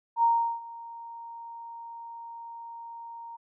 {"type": "tone with ADSR envelope", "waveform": "sine", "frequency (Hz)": 929, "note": "A#5", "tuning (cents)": -6, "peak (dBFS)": -18, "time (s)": [0.16, 3.37], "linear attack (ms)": 70, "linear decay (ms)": 370, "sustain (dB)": -21, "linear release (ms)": 16, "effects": []}